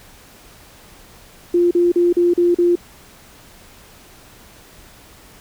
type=tone bursts; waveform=sine; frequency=348.9 Hz; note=F4; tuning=2 cents flat; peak=-11 dBFS; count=6; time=1.54-2.755 s; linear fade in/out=5 ms; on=170 ms; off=39 ms; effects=pink hiss -45 dBFS RMS until 5.4 s